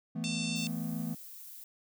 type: chord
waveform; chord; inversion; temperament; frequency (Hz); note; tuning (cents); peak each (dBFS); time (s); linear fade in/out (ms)
triangle; E suspended fourth; none; equal; 164.81 / 220 / 246.9; E3 / A3 / B3; 0 / 0 / 0; -35 / -35 / -37; 0.15-1.15; 10
type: harmonic tone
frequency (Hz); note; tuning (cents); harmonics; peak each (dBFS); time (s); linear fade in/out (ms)
895; A5; +29; 3 / 4 / 5 / 6 / 7 / 8 / 9 / 10; -39 / -41 / -43 / -45 / -46 / -47 / -48 / -49; 0.24-0.67; 0
type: noise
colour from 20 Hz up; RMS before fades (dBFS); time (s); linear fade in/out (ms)
violet; -48; 0.56-1.64; 2
effects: none